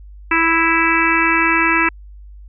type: harmonic tone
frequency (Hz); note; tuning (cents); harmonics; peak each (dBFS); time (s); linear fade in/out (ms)
329.6; E4; 0; 1 / 3 / 4 / 5 / 6 / 7 / 8; -20 / -20 / -20 / -20 / -20 / -20 / -20; 0.31-1.89; 5
effects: added 50 Hz sine -35 dBFS peak until 2.48 s